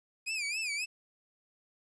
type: tone with vibrato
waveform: sawtooth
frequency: 2452 Hz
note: D#7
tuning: 26 cents flat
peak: -29 dBFS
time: 0.26-0.86 s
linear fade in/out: 20 ms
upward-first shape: sine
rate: 3.7 Hz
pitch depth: 140 cents each way
effects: resampled to 22050 Hz + 11-bit